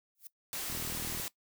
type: noise with exponential growth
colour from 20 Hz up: violet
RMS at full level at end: -43 dBFS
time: 0.15-0.27 s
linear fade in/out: 0 ms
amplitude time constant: 24 ms
type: noise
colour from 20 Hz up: white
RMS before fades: -38 dBFS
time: 0.53-1.28 s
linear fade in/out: 0 ms
type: click train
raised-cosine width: 3 ms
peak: -31 dBFS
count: 21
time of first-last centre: 0.7-1.199 s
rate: 40.1 Hz
effects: noise-tail reverb RT60 0.1 s tail -19 dB re dry